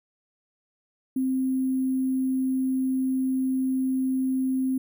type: tone with sample-and-hold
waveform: sine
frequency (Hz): 261.6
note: C4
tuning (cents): 0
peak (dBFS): -22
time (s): 1.16-4.78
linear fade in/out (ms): 5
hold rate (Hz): 11025
effects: none